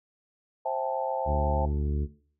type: chord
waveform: sine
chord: A minor seventh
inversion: first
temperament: just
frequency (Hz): 528 / 660 / 792 / 880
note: C5 / E5 / G5 / A5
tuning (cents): +16 / +2 / +18 / 0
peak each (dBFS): -32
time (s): 0.65-1.66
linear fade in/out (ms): 10
type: harmonic tone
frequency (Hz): 72.8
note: D2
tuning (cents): -15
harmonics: 1 / 2 / 3 / 4 / 5 / 6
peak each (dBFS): -26 / -33 / -38 / -41 / -40 / -44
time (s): 1.25-2.08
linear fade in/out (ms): 50
effects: noise-tail reverb RT60 0.5 s tail -18 dB re dry